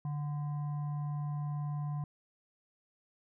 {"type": "tone with frequency modulation", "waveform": "sine", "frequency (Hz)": 146.83, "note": "D3", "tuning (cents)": 0, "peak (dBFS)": -33, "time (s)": [0.05, 2.04], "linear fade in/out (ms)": 2, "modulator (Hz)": 878, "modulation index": 0.27, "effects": []}